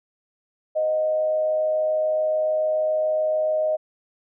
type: tone with frequency modulation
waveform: sine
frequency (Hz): 622.3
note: D#5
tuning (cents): 0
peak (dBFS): -19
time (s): 0.75-3.77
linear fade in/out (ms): 20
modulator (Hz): 107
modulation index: 0.29
effects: none